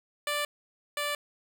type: tone pair in turn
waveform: 10% pulse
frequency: 587.3 / 585.1 Hz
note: D5 / D5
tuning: 0 / -7 cents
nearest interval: unison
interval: 7 cents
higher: first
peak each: -20 / -21 dBFS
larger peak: first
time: 0.27-0.45 / 0.97-1.15 s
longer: neither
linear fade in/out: 2 ms
effects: none